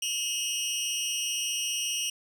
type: tone with amplitude modulation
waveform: 20% pulse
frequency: 2863 Hz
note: F7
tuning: 42 cents sharp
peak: -19 dBFS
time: 0.02-2.1 s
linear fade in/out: 5 ms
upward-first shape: sine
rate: 275 Hz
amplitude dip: 90%
effects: none